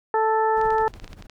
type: harmonic tone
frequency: 440 Hz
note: A4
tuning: in tune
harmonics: 1 / 2 / 3 / 4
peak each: -22 / -20 / -29 / -32 dBFS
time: 0.14-0.88 s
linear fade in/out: 2 ms
type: noise with tremolo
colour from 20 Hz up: brown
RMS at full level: -37 dBFS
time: 0.56-1.27 s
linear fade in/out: 10 ms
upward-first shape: triangle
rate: 13 Hz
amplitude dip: 85%
type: clicks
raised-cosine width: 0.2 ms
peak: -24 dBFS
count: 11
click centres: 0.614 / 0.705 / 0.783 / 0.88 / 0.939 / 0.999 / 1.044 / 1.078 / 1.131 / 1.224 / 1.297 s
effects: none